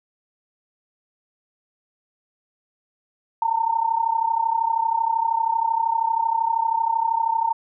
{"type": "tone with amplitude modulation", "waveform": "sine", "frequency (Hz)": 909, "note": "A#5", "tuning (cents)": -44, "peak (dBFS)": -15, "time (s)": [3.42, 7.53], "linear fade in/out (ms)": 2, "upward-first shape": "sine", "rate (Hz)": 32.8, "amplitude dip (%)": 80, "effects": []}